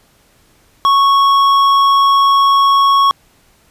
sine tone with hard clipping, 1106 Hz, C#6, 4 cents flat, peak -9 dBFS, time 0.85-3.11 s, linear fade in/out 0 ms, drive 8 dB, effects pink hiss -52 dBFS RMS until 3.7 s + resampled to 32000 Hz

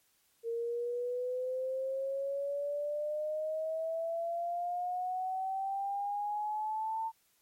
sine exponential sweep, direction up, 459.3 to 902 Hz, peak -32 dBFS, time 0.43-7.12 s, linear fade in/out 50 ms, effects white hiss -71 dBFS RMS until 7.41 s + MP3 64 kbps

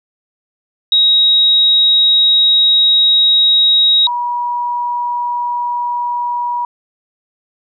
sine tone pair in turn, 3800 / 964.9 Hz, A#7 / B5, +33 / -41 cents, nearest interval 2 octaves, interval 2374 cents, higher first, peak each -7 / -15 dBFS, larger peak first, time 0.92-4.07 / 4.07-6.65 s, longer first, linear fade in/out 2 ms, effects none

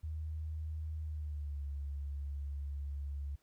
sine tone with pitch glide, 78 to 70.7 Hz, D#2 to C#2, +5 to +35 cents, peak -37 dBFS, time 0.03-3.36 s, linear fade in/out 10 ms, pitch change -170 cents, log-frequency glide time 1.01-1.63 s, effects pink hiss -75 dBFS RMS until 3.42 s

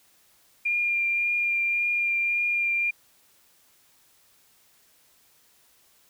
sine tone with vibrato, 2400 Hz, D7, 37 cents sharp, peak -22 dBFS, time 0.65-2.91 s, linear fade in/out 10 ms, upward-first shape triangle, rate 1.8 Hz, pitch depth 15 cents each way, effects white hiss -61 dBFS RMS until 6.09 s

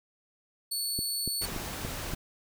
20% pulse tone, 4435 Hz, C#8, in tune, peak -24 dBFS, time 0.71-1.46 s, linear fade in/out 10 ms
click train, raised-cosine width 3 ms, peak -22 dBFS, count 5, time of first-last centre 0.99-2.136 s, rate 3.49 Hz
pink noise, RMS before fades -37 dBFS, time 1.41-2.15 s, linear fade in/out 10 ms
effects none

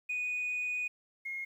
sine tone pair in turn, 2477 / 2150 Hz, D#7 / C7, -8 / +47 cents, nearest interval major second, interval 245 cents, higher first, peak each -30 / -35 dBFS, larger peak first, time 0.09-0.88 / 1.25-1.45 s, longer first, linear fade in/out 10 ms, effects tanh soft clip ceiling -29 dBFS + 11-bit

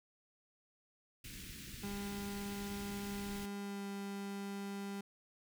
pink band-stop noise, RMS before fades -49 dBFS, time 1.24-3.46 s, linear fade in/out 5 ms, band 320 to 1800 Hz, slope 24 dB/octave
35% pulse tone with pitch glide, 201.1 to 199.13 Hz, G3 to G3, +44 to +27 cents, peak -39 dBFS, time 1.83-5.01 s, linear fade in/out 5 ms, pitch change -17 cents, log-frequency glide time 3.59-3.85 s
effects none

